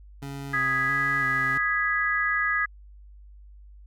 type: tone with vibrato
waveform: 25% pulse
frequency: 136.1 Hz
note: C#3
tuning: 31 cents flat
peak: -30 dBFS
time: 0.22-1.58 s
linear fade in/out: 5 ms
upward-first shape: square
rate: 1.5 Hz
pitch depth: 38 cents each way
type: chord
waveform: sine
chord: G# minor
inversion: second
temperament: equal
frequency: 1244.5 / 1661.2 / 1975.5 Hz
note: D#6 / G#6 / B6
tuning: 0 / 0 / 0 cents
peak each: -28 / -25 / -27 dBFS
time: 0.53-2.66 s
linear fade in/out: 10 ms
effects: added 50 Hz sine -45 dBFS peak until 3.86 s